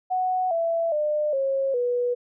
sine tone with pitch steps, 740 / 666.9 / 601.1 / 541.7 / 488.2 Hz, F#5 / E5 / D5 / C#5 / B4, 0 / +20 / +40 / -40 / -20 cents, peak -21 dBFS, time 0.1-2.15 s, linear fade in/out 20 ms, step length 410 ms, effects none

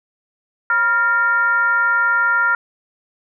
sine tone with frequency modulation, 1396.9 Hz, F6, in tune, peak -13 dBFS, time 0.7-2.55 s, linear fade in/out 2 ms, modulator 430 Hz, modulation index 0.64, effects none

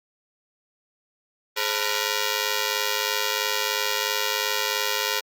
5% pulse ring-modulated tone, 475.5 Hz, A#4, 34 cents sharp, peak -8 dBFS, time 1.56-5.21 s, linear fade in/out 20 ms, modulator 51.5 Hz, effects Opus 24 kbps

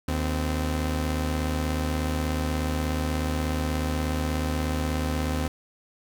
sawtooth tone pair together, 76.6 / 258.1 Hz, D#2 / C4, -27 / -23 cents, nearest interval octave + major sixth, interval 2104 cents, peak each -22 / -26 dBFS, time 0.08-5.48 s, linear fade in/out 5 ms, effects none

